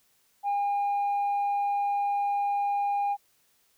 sine tone, 810 Hz, G#5, 43 cents flat, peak -22 dBFS, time 0.43-3.17 s, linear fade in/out 50 ms, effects tanh soft clip ceiling -23 dBFS + white hiss -67 dBFS RMS until 3.77 s

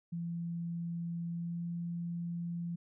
sine tone with pitch glide, 169.7 to 171.18 Hz, F3 to F3, -49 to -34 cents, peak -35 dBFS, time 0.12-2.76 s, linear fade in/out 10 ms, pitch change +15 cents, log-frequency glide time 1.29-1.66 s, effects none

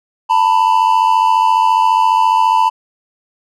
triangle tone pair together, 893.2 / 987.8 Hz, A5 / B5, +26 / 0 cents, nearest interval major second, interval 174 cents, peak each -10 dBFS, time 0.29-2.7 s, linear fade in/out 20 ms, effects none

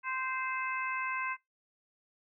harmonic tone, 520 Hz, C5, 11 cents flat, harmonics 2 / 3 / 4 / 5, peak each -36 / -38 / -39 / -40 dBFS, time 0.03-1.37 s, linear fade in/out 50 ms, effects noise-tail reverb RT60 0.2 s tail -23 dB re dry

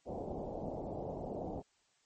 white low-pass noise, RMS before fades -41 dBFS, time 0.05-1.63 s, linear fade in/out 50 ms, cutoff 770 Hz, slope 48 dB/octave, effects white hiss -73 dBFS RMS until 2.05 s + MP3 32 kbps

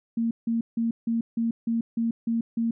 sine tone bursts, 230 Hz, A#3, 23 cents flat, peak -22 dBFS, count 9, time 0.17-2.71 s, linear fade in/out 5 ms, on 140 ms, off 160 ms, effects none

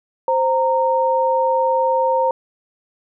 sine tone pair together, 523.3 / 924.7 Hz, C5 / A#5, 0 / -14 cents, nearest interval minor seventh, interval 986 cents, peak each -17 dBFS, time 0.28-2.31 s, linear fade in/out 2 ms, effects none

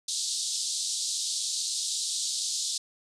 pink band-pass noise, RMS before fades -31 dBFS, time 0.08-2.78 s, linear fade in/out 5 ms, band 3700 to 9100 Hz, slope 48 dB/octave, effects none

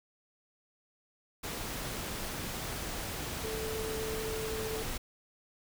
sine tone in noise, 440 Hz, A4, in tune, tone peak -36 dBFS, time 3.43-4.83 s, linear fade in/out 10 ms, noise pink, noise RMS -38 dBFS, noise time 1.43-4.98 s, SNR -1 dB, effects none

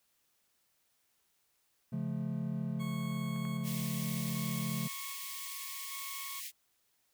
triangle chord, Db augmented, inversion none, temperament just, 138.59 / 173.24 / 216.5 Hz, Db3 / F3 / A3, 0 / -14 / -28 cents, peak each -36 dBFS, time 1.92-4.88 s, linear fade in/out 10 ms
20% pulse tone with tremolo, 1100 Hz, C#6, 14 cents flat, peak -40 dBFS, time 2.79-6.41 s, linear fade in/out 20 ms, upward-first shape square, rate 0.64 Hz, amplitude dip 40%
clicks, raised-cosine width 0.5 ms, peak -40 / -35 dBFS, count 2, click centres 3.362 / 3.452 s
white high-pass noise, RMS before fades -43 dBFS, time 3.63-6.52 s, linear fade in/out 50 ms, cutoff 1800 Hz, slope 96 dB/octave
effects white hiss -75 dBFS RMS until 7.13 s

